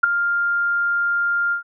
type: tone with ADSR envelope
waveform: sine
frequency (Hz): 1400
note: F6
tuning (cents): +4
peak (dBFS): -6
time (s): 0.03-1.63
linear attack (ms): 10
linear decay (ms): 7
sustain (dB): -11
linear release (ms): 110
effects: none